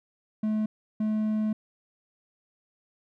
triangle tone bursts at uneven times, 215.3 Hz, A3, 37 cents flat, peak -22 dBFS, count 2, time 0.43-0.66 / 1-1.53 s, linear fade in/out 5 ms, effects none

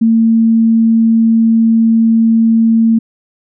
sine tone, 226.2 Hz, A3, 48 cents sharp, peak -6 dBFS, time 0.01-2.99 s, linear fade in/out 10 ms, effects none

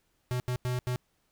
square tone bursts at uneven times, 124.9 Hz, B2, 20 cents sharp, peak -29 dBFS, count 4, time 0.31-0.4 / 0.48-0.56 / 0.65-0.79 / 0.87-0.96 s, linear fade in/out 0 ms, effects pink hiss -73 dBFS RMS until 1.31 s

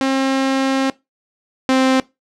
sawtooth tone pair in turn, 267.7 / 261.9 Hz, C4 / C4, +40 / +2 cents, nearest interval unison, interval 38 cents, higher first, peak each -11 / -8 dBFS, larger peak second, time 0.01-0.9 / 1.69-2 s, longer first, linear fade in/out 0 ms, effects noise-tail reverb RT60 0.2 s tail -20 dB re dry + low-pass 6000 Hz 12 dB/octave

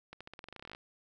accelerating click train, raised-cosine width 0.3 ms, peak -30 dBFS, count 17, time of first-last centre 0.13-0.749 s, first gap 76 ms, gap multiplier 0.9, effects none

